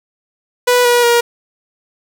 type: tone with pitch steps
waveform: sawtooth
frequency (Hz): 492.1 / 483.1 / 474.2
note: B4 / B4 / A#4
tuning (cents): -6 / -38 / +30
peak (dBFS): -5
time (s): 0.67-1.21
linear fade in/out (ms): 10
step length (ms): 180
effects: none